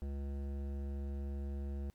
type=tone with hard clipping; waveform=sine; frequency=69.8 Hz; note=C#2; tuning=13 cents sharp; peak=-39 dBFS; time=0.02-1.9 s; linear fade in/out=0 ms; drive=14 dB; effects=pink hiss -75 dBFS RMS until 1.94 s + MP3 96 kbps

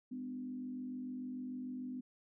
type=tone with frequency modulation; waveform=sine; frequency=252.6 Hz; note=B3; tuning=39 cents sharp; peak=-40 dBFS; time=0.11-2.01 s; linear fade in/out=10 ms; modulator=46.8 Hz; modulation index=0.56; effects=none

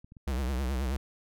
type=clicks; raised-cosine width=5 ms; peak=-37 dBFS; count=3; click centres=0.045 / 0.121 / 0.168 s
type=tone with vibrato; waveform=square; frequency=65.41 Hz; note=C2; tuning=in tune; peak=-29 dBFS; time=0.27-0.97 s; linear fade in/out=5 ms; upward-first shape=triangle; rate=9.4 Hz; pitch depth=160 cents each way
effects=none

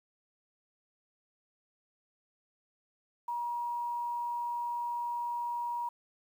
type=tone with quantisation; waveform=sine; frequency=954 Hz; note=A#5; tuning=40 cents sharp; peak=-32 dBFS; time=3.28-5.89 s; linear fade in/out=5 ms; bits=10; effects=none

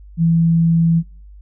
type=tone; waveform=sine; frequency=165.9 Hz; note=E3; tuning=11 cents sharp; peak=-11 dBFS; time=0.17-1.03 s; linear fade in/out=50 ms; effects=noise-tail reverb RT60 0.4 s tail -22 dB re dry + added 50 Hz sine -37 dBFS peak until 1.41 s

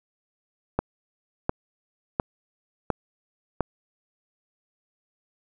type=click train; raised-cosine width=1 ms; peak=-8 dBFS; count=5; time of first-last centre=0.79-3.607 s; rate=1.42 Hz; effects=none

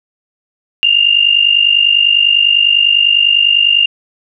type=tone pair together; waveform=sine; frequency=2782 / 2832 Hz; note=F7 / F7; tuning=-7 / +23 cents; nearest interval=unison; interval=30 cents; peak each=-10 dBFS; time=0.83-3.86 s; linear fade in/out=0 ms; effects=none

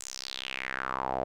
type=tone with band-pass filter sweep; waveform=sawtooth; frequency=65.41 Hz; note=C2; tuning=in tune; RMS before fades=-35 dBFS; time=0-1.24 s; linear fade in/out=5 ms; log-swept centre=7700 to 620 Hz; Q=4; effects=none

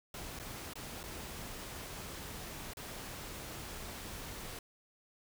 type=noise with dropouts; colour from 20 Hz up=pink; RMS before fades=-45 dBFS; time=0.14-4.59 s; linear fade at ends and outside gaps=2 ms; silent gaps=0.39-0.397 / 0.735-0.755 / 1.031-1.038 / 2.735-2.77 s; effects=none

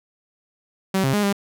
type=tone with pitch steps; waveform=sawtooth; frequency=191.3 / 134.4 / 206.7 / 200 Hz; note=G3 / C3 / G#3 / G3; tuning=-42 / +47 / -8 / +35 cents; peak=-14 dBFS; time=0.94-1.328 s; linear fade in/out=5 ms; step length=97 ms; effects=none

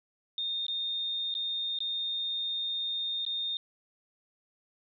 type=tone with dropouts; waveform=sine; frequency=3658 Hz; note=A#7; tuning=33 cents flat; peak=-30 dBFS; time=0.38-3.57 s; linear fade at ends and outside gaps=1 ms; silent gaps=0.666-0.682 / 1.341-1.351 / 1.788-1.804 / 3.251-3.264 s; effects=none

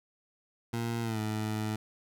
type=tone with pitch glide; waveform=20% pulse; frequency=116.54 to 108.11 Hz; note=A#2 to A2; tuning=0 to -30 cents; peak=-26 dBFS; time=0.73-1.76 s; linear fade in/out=5 ms; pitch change=-130 cents; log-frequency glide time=1.02-1.19 s; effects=none

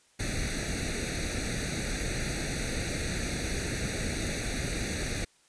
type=noise with comb filter; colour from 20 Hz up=pink; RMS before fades=-32 dBFS; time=0.19-5.25 s; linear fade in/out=10 ms; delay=0.48 ms; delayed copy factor=+0.9; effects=white hiss -64 dBFS RMS until 5.48 s + resampled to 22050 Hz

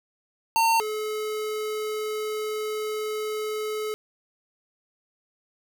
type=tone pair in turn; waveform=square; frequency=909 / 429 Hz; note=A#5 / A4; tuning=-44 / -44 cents; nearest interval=octave + minor second; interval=1300 cents; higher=first; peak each=-19 / -28 dBFS; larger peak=first; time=0.56-0.8 / 0.8-3.94 s; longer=second; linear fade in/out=0 ms; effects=none

